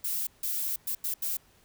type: noise bursts at uneven times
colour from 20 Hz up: violet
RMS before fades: -31 dBFS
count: 5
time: 0.04-0.27 / 0.43-0.76 / 0.87-0.95 / 1.04-1.14 / 1.22-1.37 s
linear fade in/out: 5 ms
effects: pink hiss -62 dBFS RMS until 1.64 s